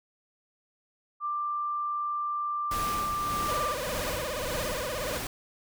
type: tone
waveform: sine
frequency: 1183 Hz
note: D6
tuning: 12 cents sharp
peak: -28 dBFS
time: 1.2-3.76 s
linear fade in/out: 50 ms
type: noise with tremolo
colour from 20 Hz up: pink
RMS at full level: -34 dBFS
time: 2.71-5.27 s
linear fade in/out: 2 ms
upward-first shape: sine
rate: 1.7 Hz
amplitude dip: 45%
type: tone with vibrato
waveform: sawtooth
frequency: 549 Hz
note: C#5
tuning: 17 cents flat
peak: -28 dBFS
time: 3.48-5.18 s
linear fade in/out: 10 ms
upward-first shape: sine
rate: 17 Hz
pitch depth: 220 cents each way
effects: none